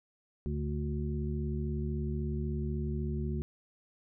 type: harmonic tone with a mistuned harmonic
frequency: 72.7 Hz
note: D2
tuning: 17 cents flat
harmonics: 1 / 2 / 3 / 5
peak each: -34 / -36 / -38 / -41 dBFS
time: 0.46-3.42 s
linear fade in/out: 0 ms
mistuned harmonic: 3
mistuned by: +28 cents
effects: none